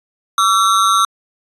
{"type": "ring-modulated tone", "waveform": "square", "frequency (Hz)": 1244.5, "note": "D#6", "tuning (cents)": 0, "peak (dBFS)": -8, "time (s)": [0.38, 1.05], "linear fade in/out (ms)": 2, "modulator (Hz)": 101, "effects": ["resampled to 24000 Hz"]}